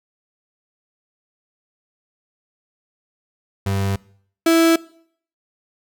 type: tone pair in turn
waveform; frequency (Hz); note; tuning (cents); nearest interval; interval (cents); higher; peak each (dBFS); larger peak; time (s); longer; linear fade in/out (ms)
35% pulse; 98 / 329.6; G2 / E4; 0 / 0; octave + major sixth; 2100; second; -17 / -10; second; 3.66-3.96 / 4.46-4.76; neither; 5
effects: noise-tail reverb RT60 0.6 s tail -22 dB re dry